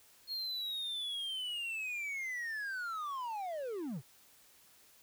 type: linear sweep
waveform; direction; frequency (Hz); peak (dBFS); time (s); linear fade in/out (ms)
triangle; down; 4300 to 108.3; -35; 0.27-4.02; 50
effects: white hiss -63 dBFS RMS until 5.02 s